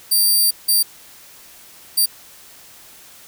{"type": "tone bursts at uneven times", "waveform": "5% pulse", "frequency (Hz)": 4699, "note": "D8", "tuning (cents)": 0, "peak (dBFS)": -6, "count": 3, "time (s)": [[0.11, 0.51], [0.68, 0.83], [1.97, 2.06]], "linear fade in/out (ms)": 10, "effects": ["white hiss -44 dBFS RMS until 3.27 s"]}